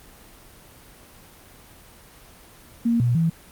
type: tone with pitch steps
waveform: sine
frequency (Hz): 233.4 / 120.7 / 164.5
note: A#3 / B2 / E3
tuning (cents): +2 / -39 / -3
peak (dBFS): -17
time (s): 2.85-3.3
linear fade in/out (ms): 10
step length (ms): 150
effects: pink hiss -48 dBFS RMS until 3.51 s + Opus 24 kbps